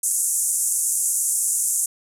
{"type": "band-pass noise", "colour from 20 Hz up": "white", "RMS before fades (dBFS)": -22, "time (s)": [0.03, 1.86], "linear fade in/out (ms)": 5, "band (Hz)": [6800, 11000], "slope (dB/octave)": 48, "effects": []}